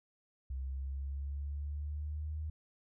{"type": "linear sweep", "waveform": "sine", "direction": "up", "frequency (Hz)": [65.41, 77.78], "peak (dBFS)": -36, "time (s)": [0.5, 2.5], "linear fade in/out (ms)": 5, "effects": []}